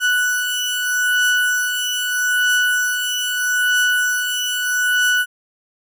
35% pulse beating tone pair, 1480 / 1480.79 Hz, F#6 / F#6, 0 / +1 cents, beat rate 0.79 Hz, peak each -20 / -16 dBFS, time 0-5.26 s, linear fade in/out 50 ms, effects none

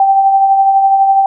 sine tone with tremolo, 781 Hz, G5, 7 cents flat, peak -4 dBFS, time 0-1.26 s, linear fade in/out 2 ms, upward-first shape triangle, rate 12 Hz, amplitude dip 45%, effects none

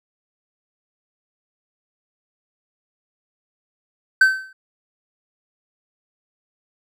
triangle tone with exponential decay, 1540 Hz, G6, 31 cents flat, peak -5 dBFS, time 4.21-4.53 s, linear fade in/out 5 ms, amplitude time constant 69 ms, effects none

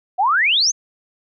sine exponential sweep, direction up, 701 to 6650 Hz, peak -13 dBFS, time 0.18-0.72 s, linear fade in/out 20 ms, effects none

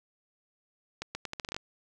accelerating click train, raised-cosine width 0.2 ms, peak -18 dBFS, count 10, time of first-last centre 1.02-1.565 s, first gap 130 ms, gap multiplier 0.79, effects none

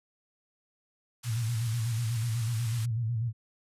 white band-pass noise, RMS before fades -45 dBFS, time 1.23-2.86 s, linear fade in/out 10 ms, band 860 to 11000 Hz, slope 24 dB/octave
sine tone with vibrato, 115.2 Hz, A#2, 20 cents flat, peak -27 dBFS, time 1.24-3.33 s, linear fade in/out 50 ms, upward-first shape square, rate 8.1 Hz, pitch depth 75 cents each way
effects resampled to 32000 Hz

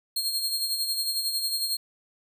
sawtooth tone with tremolo, 4236 Hz, C8, 21 cents sharp, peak -21 dBFS, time 0.16-1.77 s, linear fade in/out 5 ms, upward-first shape sine, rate 11 Hz, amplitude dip 50%, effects none

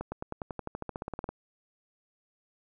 accelerating click train, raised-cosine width 1 ms, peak -21 dBFS, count 18, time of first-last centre 0.01-1.29 s, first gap 110 ms, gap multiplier 0.95, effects none

